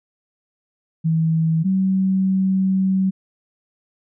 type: tone pair in turn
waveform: sine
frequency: 161.6 / 190.16 Hz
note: E3 / F#3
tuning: -34 / +48 cents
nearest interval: minor third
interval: 282 cents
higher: second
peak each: -15 dBFS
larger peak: neither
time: 1.04-1.64 / 1.64-3.11 s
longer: second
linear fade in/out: 20 ms
effects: none